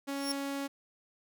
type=tone; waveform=sawtooth; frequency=278 Hz; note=C#4; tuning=5 cents sharp; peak=-30 dBFS; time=0.07-0.68 s; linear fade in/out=20 ms
type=tone with exponential growth; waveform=sawtooth; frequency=5480 Hz; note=F8; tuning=34 cents flat; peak=-27 dBFS; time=0.08-0.32 s; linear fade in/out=5 ms; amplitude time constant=51 ms
effects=none